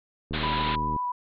click train, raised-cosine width 3 ms, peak -21 dBFS, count 51, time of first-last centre 0.31-0.963 s, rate 76.6 Hz
white band-pass noise, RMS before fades -32 dBFS, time 0.33-0.76 s, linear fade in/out 10 ms, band 170 to 4100 Hz, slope 96 dB/octave
sine tone with vibrato, 987.8 Hz, B5, in tune, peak -26 dBFS, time 0.43-1.12 s, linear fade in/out 5 ms, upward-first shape triangle, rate 7.4 Hz, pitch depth 14 cents each way
effects none

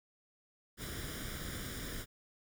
pink noise with comb filter, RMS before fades -42 dBFS, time 0.77-2.06 s, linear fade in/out 50 ms, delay 0.57 ms, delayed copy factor +0.7, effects none

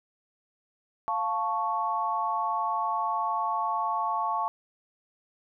sine chord, F augmented, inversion none, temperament equal, 698.5 / 880 / 1108.7 Hz, F5 / A5 / C#6, 0 / 0 / 0 cents, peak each -33 / -29 / -29 dBFS, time 1.08-4.48 s, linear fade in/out 0 ms, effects none

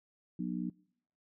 harmonic tone, 60.7 Hz, B1, 29 cents flat, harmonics 3 / 4 / 5, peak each -36 / -38 / -40 dBFS, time 0.39-0.7 s, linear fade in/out 5 ms, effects noise-tail reverb RT60 0.7 s tail -25 dB re dry

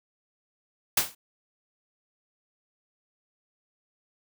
white noise with exponential decay, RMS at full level -18 dBFS, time 0.97-1.15 s, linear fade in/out 5 ms, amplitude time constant 39 ms, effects none

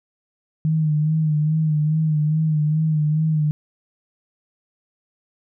sine tone with vibrato, 154.5 Hz, D#3, 12 cents flat, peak -16 dBFS, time 0.65-3.51 s, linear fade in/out 0 ms, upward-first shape sine, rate 2.4 Hz, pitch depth 47 cents each way, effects none

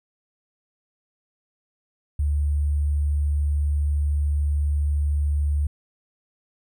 sine tone with sample-and-hold, 73 Hz, D2, 10 cents flat, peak -19 dBFS, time 2.19-5.67 s, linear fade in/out 5 ms, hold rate 8820 Hz, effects none

